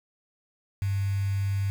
sine tone with quantisation, 98.6 Hz, G2, 11 cents sharp, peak -24 dBFS, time 0.82-1.7 s, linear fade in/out 0 ms, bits 7, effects none

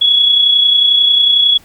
sine tone with amplitude modulation, 3367 Hz, G#7, 23 cents sharp, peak -5 dBFS, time 0.01-1.58 s, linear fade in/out 10 ms, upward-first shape sine, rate 31.1 Hz, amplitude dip 45%, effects pink hiss -45 dBFS RMS until 1.64 s

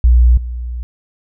sine tone with level steps, 60.3 Hz, B1, 41 cents flat, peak -5 / -20 dBFS, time 0.04-0.83 s, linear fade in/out 0 ms, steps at 0.37 s, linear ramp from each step 5 ms, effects none

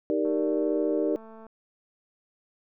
sine chord, Eb major seventh, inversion none, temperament equal, 311.1 / 392 / 466.2 / 587.3 Hz, Eb4 / G4 / Bb4 / D5, 0 / 0 / 0 / 0 cents, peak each -27 / -29 / -29 / -30 dBFS, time 0.1-1.16 s, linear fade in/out 0 ms
click train, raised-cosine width 1 ms, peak -35 dBFS, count 271, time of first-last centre 0.25-1.466 s, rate 222 Hz
effects none

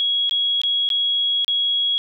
sine tone with dropouts, 3322 Hz, G#7, in tune, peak -17 dBFS, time 0-1.98 s, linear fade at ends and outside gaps 0 ms, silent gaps 0.295-0.31 / 0.616-0.635 / 0.89-0.902 / 1.446-1.48 s, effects none

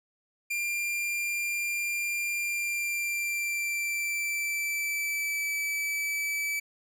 45% pulse tone with pitch glide, 2388 to 2305 Hz, D7 to D7, +28 to -33 cents, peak -28 dBFS, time 0.5-6.6 s, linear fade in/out 10 ms, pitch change -61 cents, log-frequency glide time 2.38-5.52 s, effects none

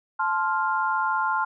sine chord, F major, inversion first, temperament just, 873.1 / 1047.7 / 1396.9 Hz, A5 / C6 / F6, -14 / +2 / 0 cents, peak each -26 dBFS, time 0.19-1.45 s, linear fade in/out 10 ms, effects none

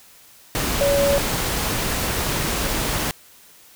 sine tone in noise, 563 Hz, C#5, 27 cents sharp, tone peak -16 dBFS, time 0.81-1.18 s, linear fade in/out 0 ms, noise pink, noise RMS -23 dBFS, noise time 0.55-3.11 s, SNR +4 dB, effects white hiss -49 dBFS RMS until 3.75 s

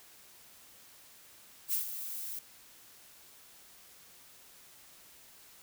violet noise with ADSR envelope, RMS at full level -30 dBFS, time 1.68-2.39 s, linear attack 48 ms, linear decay 120 ms, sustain -10 dB, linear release 3 ms, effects white hiss -57 dBFS RMS until 5.62 s

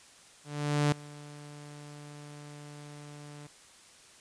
sawtooth tone with ADSR envelope, 146.83 Hz, D3, in tune, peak -19 dBFS, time 0.44-3.47 s, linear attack 480 ms, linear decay 5 ms, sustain -22 dB, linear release 4 ms, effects white hiss -56 dBFS RMS until 4.2 s + resampled to 22050 Hz

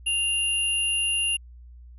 sine tone pair together, 2794 / 10541 Hz, F7 / E9, 0 / -1 cents, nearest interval octave + major seventh, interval 2299 cents, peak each -23 / -28 dBFS, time 0.06-1.37 s, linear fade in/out 10 ms, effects added 60 Hz sine -43 dBFS peak until 1.98 s

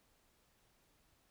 silence, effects pink hiss -73 dBFS RMS until 1.3 s

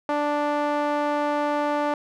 sawtooth tone with band-pass filter, 293.7 Hz, D4, in tune, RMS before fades -24 dBFS, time 0.09-1.94 s, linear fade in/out 2 ms, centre 820 Hz, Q 1.4, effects none

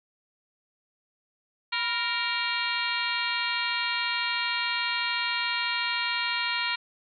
harmonic tone with a mistuned harmonic, 466.2 Hz, A#4, in tune, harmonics 2 / 3 / 4 / 5 / 6 / 7 / 8 / 9, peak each -34 / -34 / -34 / -32 / -34 / -37 / -37 / -34 dBFS, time 1.72-6.76 s, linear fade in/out 10 ms, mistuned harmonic 2, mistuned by +76 cents, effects none

